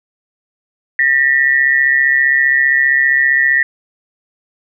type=tone pair together; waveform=sine; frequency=1803 / 1938.2 Hz; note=A6 / B6; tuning=+42 / -33 cents; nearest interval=minor second; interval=125 cents; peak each=-12 dBFS; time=0.99-3.63 s; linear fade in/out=2 ms; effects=none